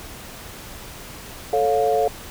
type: chord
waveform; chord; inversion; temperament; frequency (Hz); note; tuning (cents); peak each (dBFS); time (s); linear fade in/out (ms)
sine; A augmented; none; equal with one note detuned; 440 / 554.4 / 705.3; A4 / C#5 / E#5; 0 / 0 / +17; -20 / -23 / -20; 1.53-2.08; 2
effects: pink hiss -38 dBFS RMS until 2.3 s